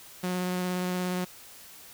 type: tone with vibrato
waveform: sawtooth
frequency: 181.3 Hz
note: F#3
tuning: 35 cents flat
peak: -24 dBFS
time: 0.23-1.25 s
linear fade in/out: 10 ms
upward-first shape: sine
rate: 17 Hz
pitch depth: 10 cents each way
effects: white hiss -49 dBFS RMS until 1.93 s